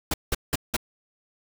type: noise bursts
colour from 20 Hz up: pink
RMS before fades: -24 dBFS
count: 4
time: 0.11-0.766 s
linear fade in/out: 5 ms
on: 29 ms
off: 180 ms
effects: none